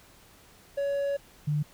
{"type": "tone pair in turn", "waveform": ["triangle", "sine"], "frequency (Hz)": [562, 148.85], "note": ["C#5", "D3"], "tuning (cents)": [24, 24], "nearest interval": "octave + major seventh", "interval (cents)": 2300, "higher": "first", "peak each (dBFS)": -24, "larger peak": "neither", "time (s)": [[0.77, 1.17], [1.47, 1.63]], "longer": "first", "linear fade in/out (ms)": 10, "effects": ["pink hiss -56 dBFS RMS until 1.73 s"]}